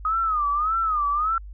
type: tone with vibrato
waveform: sine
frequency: 1244.5 Hz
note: D#6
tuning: in tune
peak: -20 dBFS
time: 0.05-1.38 s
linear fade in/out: 2 ms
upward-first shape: sine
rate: 1.7 Hz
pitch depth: 140 cents each way
effects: added 50 Hz sine -36 dBFS peak until 1.53 s